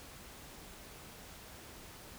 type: silence
effects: pink hiss -52 dBFS RMS until 2.18 s